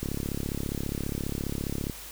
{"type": "click train", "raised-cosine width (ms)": 3, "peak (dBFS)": -18, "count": 66, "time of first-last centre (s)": [0.03, 1.898], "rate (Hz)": 34.8, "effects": ["added 50 Hz sine -49 dBFS peak until 2.11 s", "white hiss -43 dBFS RMS until 2.11 s"]}